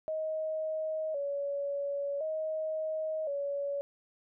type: tone with vibrato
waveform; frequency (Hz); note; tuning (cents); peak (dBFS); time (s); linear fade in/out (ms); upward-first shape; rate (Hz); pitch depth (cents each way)
sine; 596; D5; +25; -31; 0.08-3.81; 0; square; 0.47; 93
effects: none